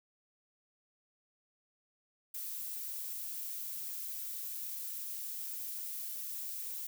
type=noise; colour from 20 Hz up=violet; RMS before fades=-41 dBFS; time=2.34-6.87 s; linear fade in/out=5 ms; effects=none